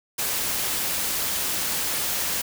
white noise, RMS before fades -26 dBFS, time 0.18-2.42 s, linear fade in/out 10 ms, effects none

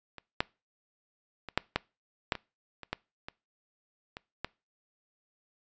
clicks, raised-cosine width 0.3 ms, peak -27 / -9 / -23 / -8 / -10 / -10 / -22 / -26 / -15 / -23 / -24 / -16 dBFS, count 12, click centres 0.183 / 0.405 / 1.487 / 1.576 / 1.76 / 2.322 / 2.353 / 2.833 / 2.93 / 3.285 / 4.169 / 4.446 s, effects noise-tail reverb RT60 0.3 s tail -24 dB re dry + resampled to 16000 Hz

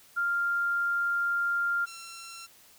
sine / 10% pulse tone pair in turn, 1396 / 1356.3 Hz, F6 / E6, -1 / +49 cents, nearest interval unison, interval 50 cents, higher first, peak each -25 / -34 dBFS, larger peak first, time 0.16-1.86 / 1.86-2.47 s, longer first, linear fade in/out 20 ms, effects white hiss -57 dBFS RMS until 2.78 s

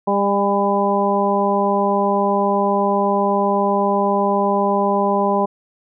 harmonic tone with a mistuned harmonic, 200 Hz, G3, 35 cents sharp, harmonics 1 / 2 / 3 / 4 / 5, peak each -21 / -21 / -21 / -21 / -21 dBFS, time 0.07-5.46 s, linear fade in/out 10 ms, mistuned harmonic 4, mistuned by +17 cents, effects none

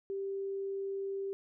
sine tone, 392 Hz, G4, in tune, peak -34 dBFS, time 0.1-1.33 s, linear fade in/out 0 ms, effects none

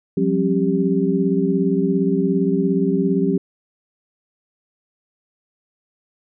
sine tone cluster, 176.3 / 193.6 / 269.3 / 393.5 Hz, F3 / G3 / C#4 / G4, +17 / -21 / -50 / +7 cents, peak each -21 dBFS, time 0.17-3.38 s, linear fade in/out 5 ms, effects none

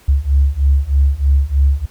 sine beating tone pair, 68 / 71.2 Hz, C#2 / C#2, -33 / +47 cents, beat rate 3.2 Hz, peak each -13 / -12 dBFS, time 0.08-1.86 s, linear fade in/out 10 ms, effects tanh soft clip ceiling -3 dBFS + pink hiss -48 dBFS RMS until 1.9 s

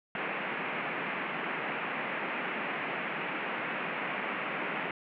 white band-pass noise, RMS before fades -35 dBFS, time 0.15-4.91 s, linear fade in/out 2 ms, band 150 to 2600 Hz, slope 48 dB/octave, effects none

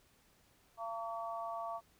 harmonic tone, 227.5 Hz, A#3, 42 cents flat, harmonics 3 / 4 / 5, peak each -41 / -45 / -43 dBFS, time 0.77-1.81 s, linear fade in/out 50 ms, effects pink hiss -69 dBFS RMS until 1.99 s

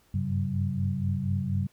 sine tone cluster, 93.8 / 98 / 135.5 / 189.9 Hz, F#2 / G2 / C#3 / F#3, +24 / 0 / -39 / +45 cents, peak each -31 dBFS, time 0.14-1.67 s, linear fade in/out 5 ms, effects pink hiss -64 dBFS RMS until 1.72 s

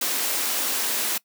white high-pass noise, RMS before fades -25 dBFS, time 0.01-1.18 s, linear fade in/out 5 ms, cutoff 210 Hz, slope 48 dB/octave, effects noise-tail reverb RT60 0.1 s tail -22 dB re dry

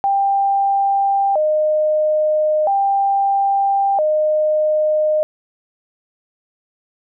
sine tone with vibrato, 697 Hz, F5, 4 cents flat, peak -13 dBFS, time 0.04-5.23 s, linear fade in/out 0 ms, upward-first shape square, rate 0.38 Hz, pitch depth 220 cents each way, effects none

